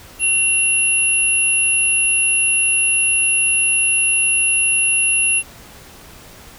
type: tone pair together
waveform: sine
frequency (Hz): 2746 / 10984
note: F7 / F9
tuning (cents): -30 / -30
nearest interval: 2 octaves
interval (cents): 2400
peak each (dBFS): -16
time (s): 0.19-5.43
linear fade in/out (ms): 50
effects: pink hiss -41 dBFS RMS until 6.58 s